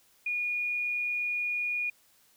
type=tone; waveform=sine; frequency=2443 Hz; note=D#7; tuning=32 cents flat; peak=-28 dBFS; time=0.26-1.9 s; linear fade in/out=5 ms; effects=white hiss -64 dBFS RMS until 2.36 s